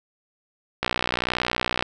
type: click train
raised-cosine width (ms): 0.3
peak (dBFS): -6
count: 62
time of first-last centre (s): 0.83-1.825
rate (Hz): 61.3
effects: none